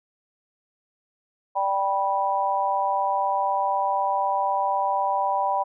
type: chord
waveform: sine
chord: G major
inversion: second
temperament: just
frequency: 588 / 784 / 980 Hz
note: D5 / G5 / B5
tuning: +2 / 0 / -14 cents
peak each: -29 / -24 / -24 dBFS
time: 1.55-5.64 s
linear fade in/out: 20 ms
effects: none